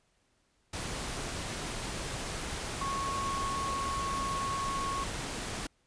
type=tone in noise; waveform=sine; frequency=1100 Hz; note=C#6; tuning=14 cents flat; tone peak=-32 dBFS; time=2.81-5.04 s; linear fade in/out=5 ms; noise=pink; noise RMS=-37 dBFS; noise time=0.73-5.67 s; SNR=+2 dB; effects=pink hiss -72 dBFS RMS until 5.86 s + resampled to 22050 Hz